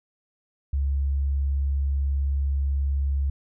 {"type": "tone", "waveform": "sine", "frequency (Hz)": 69.3, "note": "C#2", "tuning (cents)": 0, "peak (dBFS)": -21, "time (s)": [0.73, 3.3], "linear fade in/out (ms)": 5, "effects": []}